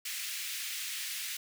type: high-pass noise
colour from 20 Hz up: pink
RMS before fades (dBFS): -38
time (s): 0.05-1.37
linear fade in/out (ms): 5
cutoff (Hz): 2000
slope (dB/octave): 24
effects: none